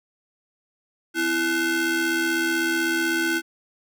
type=ring-modulated tone; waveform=40% pulse; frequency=588 Hz; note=D5; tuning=2 cents sharp; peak=-17 dBFS; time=1.14-3.42 s; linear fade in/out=50 ms; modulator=920 Hz; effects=none